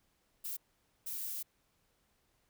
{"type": "noise bursts at uneven times", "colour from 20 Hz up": "violet", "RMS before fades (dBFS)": -40, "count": 2, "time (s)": [[0.44, 0.57], [1.06, 1.43]], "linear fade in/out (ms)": 10, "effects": ["pink hiss -75 dBFS RMS until 2.49 s"]}